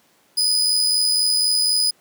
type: tone with amplitude modulation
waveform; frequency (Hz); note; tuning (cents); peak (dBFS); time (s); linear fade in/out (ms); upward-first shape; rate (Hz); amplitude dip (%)
35% pulse; 4978; D#8; 0; -13; 0.37-1.91; 10; sine; 84; 40
effects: pink hiss -58 dBFS RMS until 2 s + high-pass 200 Hz 12 dB/octave